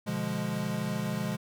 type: chord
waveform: square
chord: B diminished seventh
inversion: none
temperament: equal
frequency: 123.47 / 146.83 / 174.61 / 207.7 Hz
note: B2 / D3 / F3 / Ab3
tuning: 0 / 0 / 0 / 0 cents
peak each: -38 / -38 / -36 / -34 dBFS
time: 0.06-1.37 s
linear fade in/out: 20 ms
effects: none

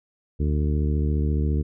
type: harmonic tone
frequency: 74.5 Hz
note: D2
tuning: 25 cents sharp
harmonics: 1 / 2 / 3 / 4 / 5 / 6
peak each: -21 / -27 / -31 / -33 / -35 / -37 dBFS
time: 0.39-1.63 s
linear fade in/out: 20 ms
effects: none

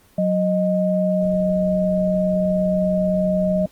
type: tone pair together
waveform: sine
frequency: 184.5 / 620.6 Hz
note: F#3 / D#5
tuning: -5 / -5 cents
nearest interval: octave + major sixth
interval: 2100 cents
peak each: -19 dBFS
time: 0.18-3.66 s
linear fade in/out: 5 ms
effects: pink hiss -54 dBFS RMS until 3.71 s + Opus 24 kbps

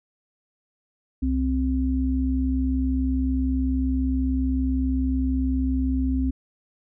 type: tone pair together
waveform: sine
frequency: 65.41 / 261.6 Hz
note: C2 / C4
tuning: 0 / 0 cents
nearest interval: 2 octaves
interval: 2400 cents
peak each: -23 dBFS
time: 1.22-6.31 s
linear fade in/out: 10 ms
effects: none

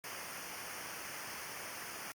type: noise with comb filter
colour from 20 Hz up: pink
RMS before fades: -45 dBFS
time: 0.04-2.12 s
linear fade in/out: 0 ms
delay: 0.26 ms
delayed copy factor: -0.75
effects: high-pass 100 Hz 12 dB/octave + Opus 48 kbps

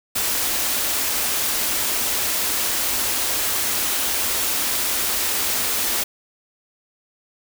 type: band-stop noise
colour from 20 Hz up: white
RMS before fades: -22 dBFS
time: 0.15-6.04 s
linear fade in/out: 10 ms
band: 110 to 200 Hz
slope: 96 dB/octave
effects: none

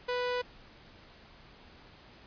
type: tone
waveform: sawtooth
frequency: 493.9 Hz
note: B4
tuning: in tune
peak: -26 dBFS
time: 0.08-0.42 s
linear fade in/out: 10 ms
effects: pink hiss -55 dBFS RMS until 2.26 s + resampled to 11025 Hz

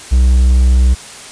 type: tone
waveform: triangle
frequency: 63 Hz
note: B1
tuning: 35 cents sharp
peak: -4 dBFS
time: 0.11-0.95 s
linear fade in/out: 20 ms
effects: white hiss -32 dBFS RMS until 1.31 s + resampled to 22050 Hz

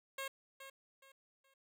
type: tone with echo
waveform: 10% pulse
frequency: 541 Hz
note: C#5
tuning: 42 cents flat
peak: -32 dBFS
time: 0.18-0.28 s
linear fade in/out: 5 ms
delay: 420 ms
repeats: 3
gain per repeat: -10 dB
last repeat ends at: 1.54 s
effects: none

